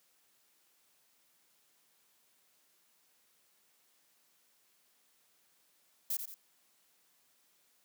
violet noise with echo, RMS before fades -34 dBFS, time 6.1-6.17 s, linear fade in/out 5 ms, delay 87 ms, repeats 2, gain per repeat -7 dB, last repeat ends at 6.344 s, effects white hiss -71 dBFS RMS until 7.84 s + high-pass 150 Hz 12 dB/octave

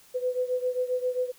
sine beating tone pair, 500 / 507.5 Hz, B4 / B4, +21 / +47 cents, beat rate 7.5 Hz, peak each -27 / -30 dBFS, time 0.14-1.32 s, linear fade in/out 20 ms, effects white hiss -56 dBFS RMS until 1.38 s

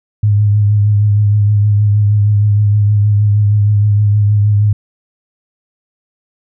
sine tone with vibrato, 103.83 Hz, G#2, in tune, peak -7 dBFS, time 0.23-4.73 s, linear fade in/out 5 ms, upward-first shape triangle, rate 6.4 Hz, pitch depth 37 cents each way, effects none

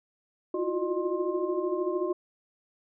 sine tone cluster, 330.2 / 351.2 / 364.6 / 607 / 1058 Hz, E4 / F4 / F#4 / D#5 / C6, +3 / +10 / -25 / -43 / +19 cents, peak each -35 / -33 / -29 / -35 / -38 dBFS, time 0.54-2.13 s, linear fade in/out 5 ms, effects none

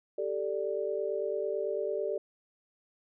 sine chord, G suspended second, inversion none, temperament just, 392 / 441 / 588 Hz, G4 / A4 / D5, 0 / +4 / +2 cents, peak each -34 dBFS, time 0.18-2.18 s, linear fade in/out 5 ms, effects none

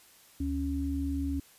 sine tone pair together, 73.42 / 277.2 Hz, D2 / C#4, 0 / 0 cents, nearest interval octave + major seventh, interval 2300 cents, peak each -32 / -31 dBFS, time 0.4-1.4 s, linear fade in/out 5 ms, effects white hiss -58 dBFS RMS until 1.58 s + resampled to 32000 Hz

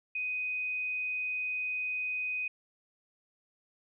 sine tone, 2500 Hz, D#7, 8 cents sharp, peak -31 dBFS, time 0.15-2.48 s, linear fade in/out 5 ms, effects none

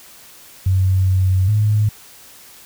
sine tone with pitch steps, 94.2 / 93.7 / 105.9 Hz, F#2 / F#2 / G#2, +32 / +22 / +34 cents, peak -12 dBFS, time 0.66-1.89 s, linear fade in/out 5 ms, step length 410 ms, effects white hiss -43 dBFS RMS until 2.65 s

